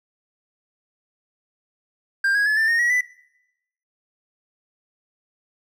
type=tone with pitch steps; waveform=triangle; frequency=1593 / 1653 / 1715.2 / 1779.8 / 1846.9 / 1916.4 / 1988.6 Hz; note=G6 / G#6 / A6 / A6 / A#6 / A#6 / B6; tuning=+27 / -9 / -45 / +19 / -17 / +47 / +11 cents; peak=-15 dBFS; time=2.24-3.01 s; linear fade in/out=5 ms; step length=110 ms; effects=noise-tail reverb RT60 0.9 s tail -23 dB re dry